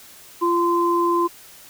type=tone pair together; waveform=sine; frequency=344.5 / 1033.6 Hz; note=F4 / C6; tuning=-24 / -21 cents; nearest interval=octave + perfect fifth; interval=1903 cents; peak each=-19 dBFS; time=0.41-1.28 s; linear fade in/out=20 ms; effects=white hiss -45 dBFS RMS until 1.69 s